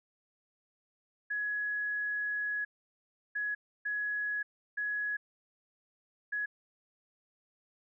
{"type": "tone bursts at uneven times", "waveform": "sine", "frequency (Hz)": 1680, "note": "G#6", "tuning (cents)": 19, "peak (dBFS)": -31, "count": 5, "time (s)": [[1.3, 2.65], [3.35, 3.55], [3.85, 4.43], [4.77, 5.17], [6.32, 6.46]], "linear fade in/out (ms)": 10, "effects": []}